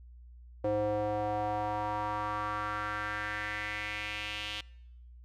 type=tone with band-pass filter sweep; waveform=square; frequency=105 Hz; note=G#2; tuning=19 cents sharp; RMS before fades=-34 dBFS; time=0.64-4.61 s; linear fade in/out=5 ms; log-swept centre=510 to 3100 Hz; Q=3.3; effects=noise-tail reverb RT60 0.9 s tail -25 dB re dry + added 60 Hz sine -49 dBFS peak until 5.24 s